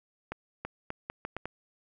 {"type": "accelerating click train", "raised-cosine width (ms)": 0.5, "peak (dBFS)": -20, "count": 7, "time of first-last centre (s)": [0.32, 1.456], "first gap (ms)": 330, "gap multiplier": 0.77, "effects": []}